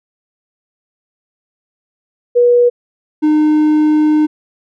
sine / triangle tone pair in turn, 484.3 / 305.1 Hz, B4 / D#4, -34 / -34 cents, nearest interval minor sixth, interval 800 cents, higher first, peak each -6 dBFS, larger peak neither, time 2.35-2.7 / 3.22-4.27 s, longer second, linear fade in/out 20 ms, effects none

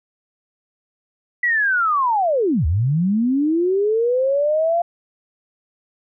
sine linear two-way sweep, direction down then up, 1977 to 70.9 to 696 Hz, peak -15 dBFS, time 1.43-4.82 s, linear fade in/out 5 ms, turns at 2.66 s, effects none

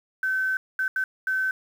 sine tone bursts at uneven times, 1532 Hz, G6, 40 cents flat, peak -22 dBFS, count 4, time 0.23-0.57 / 0.79-0.88 / 0.96-1.04 / 1.27-1.51 s, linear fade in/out 2 ms, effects 8-bit

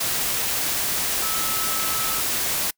sine tone in noise, 1300 Hz, E6, 24 cents flat, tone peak -31 dBFS, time 1.22-2.21 s, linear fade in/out 10 ms, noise white, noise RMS -24 dBFS, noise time 0-2.71 s, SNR -10 dB, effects noise-tail reverb RT60 0.1 s tail -26 dB re dry

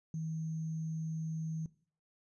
sine tone with sample-and-hold, 160 Hz, D#3, 49 cents sharp, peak -35 dBFS, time 0.14-1.66 s, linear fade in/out 2 ms, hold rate 6300 Hz, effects noise-tail reverb RT60 0.5 s tail -19 dB re dry + resampled to 24000 Hz

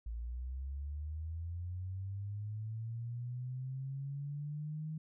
sine linear sweep, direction up, 55 to 157.8 Hz, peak -38 dBFS, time 0.06-4.98 s, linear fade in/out 5 ms, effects none

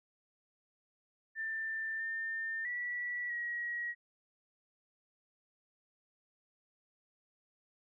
sine tone with pitch steps, 1783 / 1800 / 1948 / 1905 Hz, A6 / A6 / B6 / A#6, +22 / +39 / -24 / +37 cents, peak -35 dBFS, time 1.35-3.95 s, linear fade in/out 50 ms, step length 650 ms, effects none

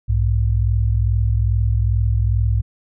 sine tone pair together, 62.2 / 104.6 Hz, B1 / G#2, +13 / +13 cents, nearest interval major sixth, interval 900 cents, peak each -17 dBFS, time 0.08-2.62 s, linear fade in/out 20 ms, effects none

